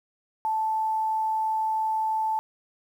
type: tone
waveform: sine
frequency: 877 Hz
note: A5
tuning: 6 cents flat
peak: -23 dBFS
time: 0.45-2.39 s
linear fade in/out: 0 ms
effects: 9-bit